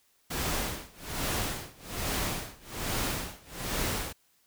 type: noise with tremolo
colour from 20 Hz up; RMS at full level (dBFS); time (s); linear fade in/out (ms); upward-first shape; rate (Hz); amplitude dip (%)
pink; -30; 0.3-4.13; 10; sine; 1.2; 95
effects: white hiss -68 dBFS RMS until 4.46 s